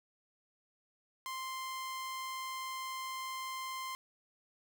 sawtooth tone, 1046.5 Hz, C6, in tune, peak -35 dBFS, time 1.26-3.95 s, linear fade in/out 0 ms, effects none

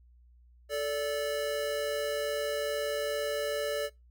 square tone pair together, 437.8 / 580.2 Hz, A4 / D5, -9 / -21 cents, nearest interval perfect fourth, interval 488 cents, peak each -35 / -32 dBFS, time 0.69-3.9 s, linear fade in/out 50 ms, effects noise-tail reverb RT60 0.2 s tail -21 dB re dry + added 60 Hz sine -56 dBFS peak until 4.1 s

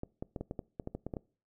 clicks, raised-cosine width 2 ms, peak -24 dBFS, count 12, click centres 0.034 / 0.225 / 0.362 / 0.41 / 0.511 / 0.592 / 0.798 / 0.874 / 0.95 / 1.066 / 1.138 / 1.168 s, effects noise-tail reverb RT60 0.4 s tail -23 dB re dry

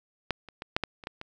clicks, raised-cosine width 0.3 ms, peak -11 / -29 / -21 / -8 / -12 / -28 / -18 / -23 dBFS, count 8, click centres 0.307 / 0.487 / 0.621 / 0.765 / 0.837 / 1.038 / 1.071 / 1.214 s, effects none

